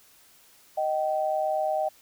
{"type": "tone pair together", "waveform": "sine", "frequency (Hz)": [622.3, 771], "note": ["D#5", "G5"], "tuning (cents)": [0, -29], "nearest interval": "major third", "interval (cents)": 371, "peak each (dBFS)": [-26, -27], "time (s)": [0.77, 1.89], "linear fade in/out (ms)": 10, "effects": ["white hiss -57 dBFS RMS until 2.01 s"]}